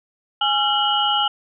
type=tone cluster; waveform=sine; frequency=829 / 1366 / 2913 / 3132 Hz; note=G#5 / F6 / F#7 / G7; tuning=-3 / -39 / -28 / -2 cents; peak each=-21 / -23 / -21 / -24 dBFS; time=0.41-1.28 s; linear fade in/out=5 ms; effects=none